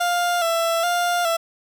30% pulse tone with vibrato, 684 Hz, F5, 36 cents flat, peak -16 dBFS, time 0-1.37 s, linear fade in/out 10 ms, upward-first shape square, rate 1.2 Hz, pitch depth 45 cents each way, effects none

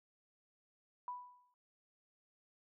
sine tone with exponential decay, 987.8 Hz, B5, in tune, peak -38 dBFS, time 1.08-1.54 s, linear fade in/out 1 ms, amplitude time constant 100 ms, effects none

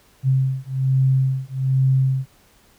sine beating tone pair, 131.9 / 133.1 Hz, C3 / C3, +14 / +30 cents, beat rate 1.2 Hz, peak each -19 dBFS, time 0.23-2.26 s, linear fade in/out 50 ms, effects pink hiss -55 dBFS RMS until 2.78 s

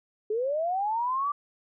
sine linear sweep, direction up, 412.6 to 1178 Hz, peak -25 dBFS, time 0.3-1.32 s, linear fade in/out 5 ms, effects none

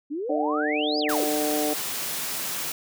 sine exponential two-way sweep, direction up then down, 272.9 to 5100 to 272.9 Hz, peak -27 dBFS, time 0.1-1.26 s, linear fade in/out 20 ms, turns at 0.99 s
harmonic tone, 150 Hz, D3, 37 cents sharp, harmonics 2 / 3 / 4 / 5, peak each -27 / -29 / -30 / -31 dBFS, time 0.29-1.74 s, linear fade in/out 10 ms
white high-pass noise, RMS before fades -30 dBFS, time 1.09-2.72 s, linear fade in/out 2 ms, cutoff 110 Hz, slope 48 dB/octave
effects none

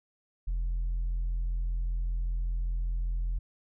sine tone with tanh clipping, 42.57 Hz, F1, 44 cents flat, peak -28 dBFS, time 0.47-3.39 s, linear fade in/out 10 ms, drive 1 dB, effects none

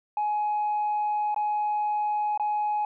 sine tone with dropouts, 840 Hz, G#5, 19 cents sharp, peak -22 dBFS, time 0.17-2.85 s, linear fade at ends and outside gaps 2 ms, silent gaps 1.345-1.362 / 2.376-2.397 s, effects tanh soft clip ceiling -21 dBFS

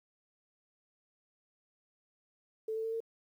sine tone with pitch steps, 440 / 444.6 / 449.2 / 453.9 Hz, A4 / A4 / A4 / A#4, 0 / +18 / +36 / -46 cents, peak -33 dBFS, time 2.68-3.004 s, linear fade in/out 5 ms, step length 81 ms, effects 11-bit

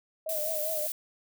sine tone with vibrato, 622.3 Hz, D#5, in tune, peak -32 dBFS, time 0.26-0.87 s, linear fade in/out 5 ms, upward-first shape triangle, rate 5 Hz, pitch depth 80 cents each way
violet noise, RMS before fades -33 dBFS, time 0.29-0.92 s, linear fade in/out 2 ms
effects none

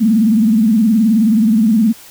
sine tone with vibrato, 219.8 Hz, A3, 2 cents flat, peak -8 dBFS, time 0-1.93 s, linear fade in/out 20 ms, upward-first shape sine, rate 19 Hz, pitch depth 130 cents each way, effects white hiss -39 dBFS RMS until 2.1 s

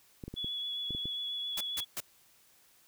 clicks, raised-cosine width 3 ms, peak -28 dBFS, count 7, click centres 0.238 / 0.28 / 0.34 / 0.445 / 0.907 / 0.949 / 1.056 s
sine tone with vibrato, 3393 Hz, G#7, 36 cents sharp, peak -34 dBFS, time 0.36-1.85 s, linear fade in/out 20 ms, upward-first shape sine, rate 7.4 Hz, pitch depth 15 cents each way
white noise bursts, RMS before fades -36 dBFS, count 3, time 1.57-2.004 s, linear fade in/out 5 ms, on 38 ms, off 160 ms
effects white hiss -64 dBFS RMS until 2.87 s

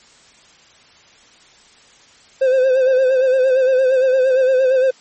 triangle tone with vibrato, 520 Hz, C5, 11 cents flat, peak -9 dBFS, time 2.41-4.91 s, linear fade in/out 10 ms, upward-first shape sine, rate 8.7 Hz, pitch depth 51 cents each way, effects white hiss -48 dBFS RMS until 5 s + MP3 32 kbps

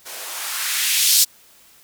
violet noise with band-pass filter sweep, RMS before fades -20 dBFS, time 0.05-1.25 s, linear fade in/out 20 ms, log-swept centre 390 to 5100 Hz, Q 1.3, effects white hiss -51 dBFS RMS until 1.83 s

